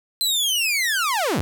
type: linear sweep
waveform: sawtooth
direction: down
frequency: 4110 to 49.67 Hz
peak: -16 dBFS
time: 0.21-1.41 s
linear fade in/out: 0 ms
effects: none